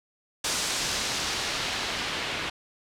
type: noise with low-pass filter sweep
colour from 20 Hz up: white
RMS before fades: -30 dBFS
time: 0.44-2.5 s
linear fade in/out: 5 ms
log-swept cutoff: 7200 to 2900 Hz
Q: 1
effects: none